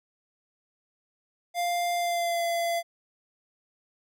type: tone with pitch glide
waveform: square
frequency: 698.5 to 681.4 Hz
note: F5 to F5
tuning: 0 to -43 cents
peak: -26 dBFS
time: 1.54-2.83 s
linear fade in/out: 50 ms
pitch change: -43 cents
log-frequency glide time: 1.95-2.44 s
effects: none